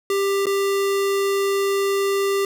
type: tone with dropouts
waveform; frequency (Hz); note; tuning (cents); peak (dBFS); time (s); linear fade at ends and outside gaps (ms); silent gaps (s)
square; 395.4; G4; +15; -19; 0.1-2.45; 2; 0.457-0.467
effects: none